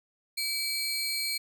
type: tone pair together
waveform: sawtooth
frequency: 2296 / 4218 Hz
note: D7 / C8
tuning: -40 / +13 cents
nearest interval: major seventh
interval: 1053 cents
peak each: -30 / -28 dBFS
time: 0.37-1.38 s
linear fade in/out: 10 ms
effects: none

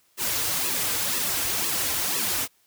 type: noise with flanger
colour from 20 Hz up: white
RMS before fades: -26 dBFS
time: 0.17-2.48 s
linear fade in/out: 50 ms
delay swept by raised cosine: 1.3 to 5.5 ms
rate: 2 Hz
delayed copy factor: -1
effects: white hiss -64 dBFS RMS until 2.66 s

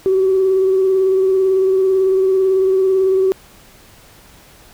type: tone with vibrato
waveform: sine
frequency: 380.1 Hz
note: F#4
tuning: 47 cents sharp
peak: -10 dBFS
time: 0.06-3.32 s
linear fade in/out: 0 ms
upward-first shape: triangle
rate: 18 Hz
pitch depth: 30 cents each way
effects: tanh soft clip ceiling -6 dBFS + pink hiss -45 dBFS RMS until 4.73 s

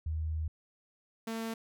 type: tone pair in turn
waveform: sine / sawtooth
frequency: 78.8 / 225.6 Hz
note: D#2 / A3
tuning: +23 / +44 cents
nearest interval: octave + tritone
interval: 1821 cents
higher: second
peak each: -31 / -31 dBFS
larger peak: neither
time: 0.06-0.48 / 1.27-1.54 s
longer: first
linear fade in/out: 5 ms
effects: none

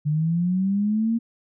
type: linear sweep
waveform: sine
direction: up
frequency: 146.5 to 233.1 Hz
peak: -19 dBFS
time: 0.05-1.19 s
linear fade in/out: 20 ms
effects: none

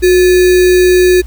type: tone with sample-and-hold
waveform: sine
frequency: 363.6 Hz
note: F#4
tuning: 30 cents flat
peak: -4 dBFS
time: 0.02-1.22 s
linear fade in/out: 20 ms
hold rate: 2100 Hz
effects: added 58 Hz sine -22 dBFS peak until 1.26 s + pink hiss -44 dBFS RMS until 1.26 s

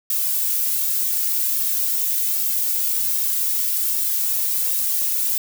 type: noise with flanger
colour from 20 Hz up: violet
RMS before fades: -21 dBFS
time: 0.1-5.38 s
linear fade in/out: 2 ms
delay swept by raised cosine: 2 to 2.53 ms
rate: 1.3 Hz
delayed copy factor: -0.95
effects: none

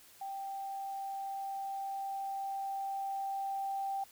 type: tone with level ramp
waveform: sine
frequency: 784 Hz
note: G5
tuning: in tune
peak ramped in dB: -38 to -33 dBFS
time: 0.21-4.04 s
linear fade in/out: 5 ms
effects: white hiss -59 dBFS RMS until 4.11 s

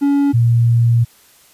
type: tone pair in turn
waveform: triangle / sine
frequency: 282.5 / 117.55 Hz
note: C#4 / A#2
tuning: +33 / +15 cents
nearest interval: octave + minor third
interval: 1518 cents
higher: first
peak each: -9 dBFS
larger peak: neither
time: 0.01-0.33 / 0.33-1.05 s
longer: second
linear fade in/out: 20 ms
effects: white hiss -49 dBFS RMS until 1.53 s + resampled to 32000 Hz

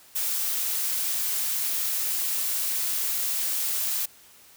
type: noise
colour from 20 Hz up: blue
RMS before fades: -27 dBFS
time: 0.15-4.06 s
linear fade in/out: 10 ms
effects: white hiss -53 dBFS RMS until 4.56 s

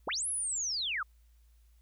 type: linear two-way sweep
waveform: sine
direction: up then down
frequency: 110 to 11110 to 1118 Hz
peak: -31 dBFS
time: 0.07-1.03 s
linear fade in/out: 5 ms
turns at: 0.28 s
effects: added 57 Hz sine -59 dBFS peak until 1.81 s + white hiss -75 dBFS RMS until 1.81 s

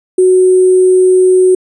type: tone with sample-and-hold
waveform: sine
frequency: 370 Hz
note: F#4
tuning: in tune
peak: -4 dBFS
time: 0.18-1.55 s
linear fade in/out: 5 ms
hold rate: 8820 Hz
effects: resampled to 24000 Hz

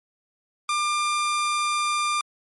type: tone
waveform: sawtooth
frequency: 1195 Hz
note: D6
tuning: 30 cents sharp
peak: -18 dBFS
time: 0.69-2.21 s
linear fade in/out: 2 ms
effects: MP3 48 kbps

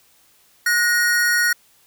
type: tone pair together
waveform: square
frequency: 1453.4 / 1871 Hz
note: F#6 / A#6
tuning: -31 / +6 cents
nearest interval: major third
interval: 437 cents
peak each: -19 dBFS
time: 0.66-1.53 s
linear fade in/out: 5 ms
effects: white hiss -56 dBFS RMS until 1.86 s

